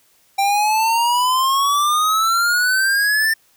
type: exponential sweep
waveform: square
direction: up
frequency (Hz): 784 to 1798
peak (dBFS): -15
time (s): 0.38-3.34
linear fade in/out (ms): 10
effects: white hiss -57 dBFS RMS until 3.56 s